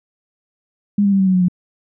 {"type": "tone with pitch steps", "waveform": "sine", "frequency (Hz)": [203.9, 199.47, 195.14, 190.91, 186.76, 182.71, 178.74], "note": ["G#3", "G3", "G3", "G3", "F#3", "F#3", "F3"], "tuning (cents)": [-32, 30, -8, -46, 16, -22, 40], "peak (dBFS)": -11, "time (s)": [0.98, 1.484], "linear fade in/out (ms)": 5, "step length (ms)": 72, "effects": []}